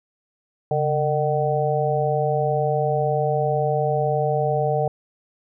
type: harmonic tone with a mistuned harmonic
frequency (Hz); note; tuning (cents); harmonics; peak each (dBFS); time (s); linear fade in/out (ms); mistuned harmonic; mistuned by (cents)
151.5; D#3; -46; 1 / 3 / 4 / 5; -24 / -24 / -24 / -24; 0.71-4.88; 2; 1; -130
effects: none